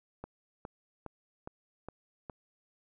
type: click train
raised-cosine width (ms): 1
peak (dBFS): -27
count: 6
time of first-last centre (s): 0.24-2.298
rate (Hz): 2.43
effects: none